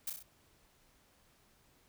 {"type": "noise with echo", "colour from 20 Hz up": "blue", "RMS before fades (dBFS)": -37, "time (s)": [0.07, 0.1], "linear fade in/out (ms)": 5, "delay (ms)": 32, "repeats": 4, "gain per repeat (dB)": -4, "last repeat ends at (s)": 0.228, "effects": ["pink hiss -68 dBFS RMS until 1.88 s"]}